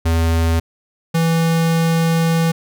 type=tone pair in turn; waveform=square; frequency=82.41 / 164.82 Hz; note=E2 / E3; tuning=0 / 0 cents; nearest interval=octave; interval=1200 cents; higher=second; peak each=-14 dBFS; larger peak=neither; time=0.05-0.6 / 1.14-2.52 s; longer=second; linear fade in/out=10 ms; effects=none